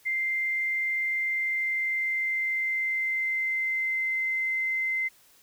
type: tone with pitch glide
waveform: sine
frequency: 2091 to 2071 Hz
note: C7 to C7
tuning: -2 to -18 cents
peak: -25 dBFS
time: 0.05-5.09 s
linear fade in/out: 20 ms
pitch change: -16 cents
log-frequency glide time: 1.18-4.23 s
effects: white hiss -59 dBFS RMS until 5.42 s